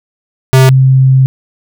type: tone pair in turn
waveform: square / sine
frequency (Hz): 131.4 / 132.06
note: C3 / C3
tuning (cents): +8 / +16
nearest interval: unison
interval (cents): 8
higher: second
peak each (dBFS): -3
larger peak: neither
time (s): 0.53-0.69 / 0.69-1.26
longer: second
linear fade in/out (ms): 0
effects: none